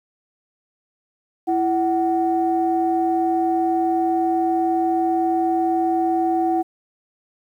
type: tone pair together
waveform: sine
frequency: 333.2 / 748 Hz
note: E4 / F#5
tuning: +19 / +19 cents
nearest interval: octave + major second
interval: 1400 cents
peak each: -19 dBFS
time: 1.47-6.63 s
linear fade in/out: 20 ms
effects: tanh soft clip ceiling -9 dBFS + 9-bit